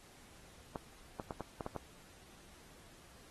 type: clicks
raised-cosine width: 1 ms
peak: -26 dBFS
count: 7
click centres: 0.758 / 1.198 / 1.308 / 1.407 / 1.608 / 1.664 / 1.763 s
effects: pink hiss -60 dBFS RMS until 3.3 s + AAC 32 kbps